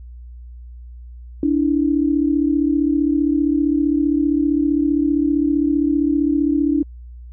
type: tone pair together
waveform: sine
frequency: 288.2 / 323.5 Hz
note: D4 / E4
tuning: -33 / -32 cents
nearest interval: major second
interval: 201 cents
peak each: -16 / -19 dBFS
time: 1.43-6.83 s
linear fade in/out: 2 ms
effects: added 60 Hz sine -34 dBFS peak until 7.32 s